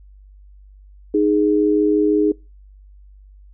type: tone pair together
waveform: sine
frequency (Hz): 309.3 / 415.3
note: D#4 / G#4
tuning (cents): -10 / 0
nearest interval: perfect fourth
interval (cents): 510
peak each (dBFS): -16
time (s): 1.14-2.32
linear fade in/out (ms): 5
effects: noise-tail reverb RT60 0.3 s tail -25 dB re dry + added 49 Hz sine -42 dBFS peak until 3.53 s